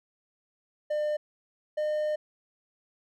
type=tone pair in turn; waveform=triangle; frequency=601 / 607.3 Hz; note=D5 / D#5; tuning=+40 / -42 cents; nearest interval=unison; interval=18 cents; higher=second; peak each=-24 dBFS; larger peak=neither; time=0.9-1.17 / 1.77-2.16 s; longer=second; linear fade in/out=10 ms; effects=none